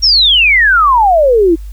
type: exponential sweep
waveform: sine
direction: down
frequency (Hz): 5690 to 314.4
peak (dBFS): -5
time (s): 0.02-1.56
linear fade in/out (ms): 20
effects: added 50 Hz sine -23 dBFS peak until 1.72 s + white hiss -48 dBFS RMS until 1.72 s